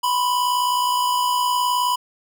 square tone pair together, 987.8 / 1047.1 Hz, B5 / C6, 0 / +1 cents, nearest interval minor second, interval 101 cents, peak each -19 / -28 dBFS, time 0.03-1.96 s, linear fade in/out 10 ms, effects none

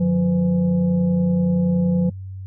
sine tone with frequency modulation, 178.8 Hz, F3, 41 cents sharp, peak -15 dBFS, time 0-2.1 s, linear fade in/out 10 ms, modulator 327 Hz, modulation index 0.48, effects noise-tail reverb RT60 0.1 s tail -26 dB re dry + added 95 Hz sine -30 dBFS peak until 2.46 s

